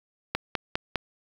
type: click train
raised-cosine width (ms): 0.3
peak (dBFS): -9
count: 4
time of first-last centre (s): 0.35-0.957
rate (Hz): 4.94
effects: 7-bit